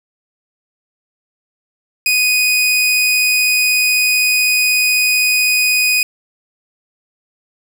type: tone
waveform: sawtooth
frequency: 2489 Hz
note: D#7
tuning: in tune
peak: -8 dBFS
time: 2.06-6.03 s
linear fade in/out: 2 ms
effects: none